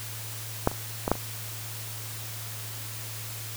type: clicks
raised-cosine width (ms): 1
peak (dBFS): -6 / -23 / -11 / -6 / -24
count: 5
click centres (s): 0.674 / 0.715 / 1.079 / 1.116 / 1.154
effects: added 110 Hz sine -39 dBFS peak until 3.56 s + white hiss -39 dBFS RMS until 3.56 s